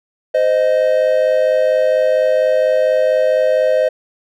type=tone pair together; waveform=triangle; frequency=517 / 621.3 Hz; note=C5 / D#5; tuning=-21 / -3 cents; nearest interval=minor third; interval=318 cents; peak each=-12 dBFS; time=0.34-3.89 s; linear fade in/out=10 ms; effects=none